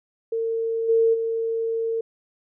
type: tone with level steps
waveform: sine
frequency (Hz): 454.1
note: A#4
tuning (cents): -45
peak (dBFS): -22 / -15 / -22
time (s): 0.32-2.01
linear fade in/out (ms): 5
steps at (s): 0.88 / 1.13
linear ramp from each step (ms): 20
effects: none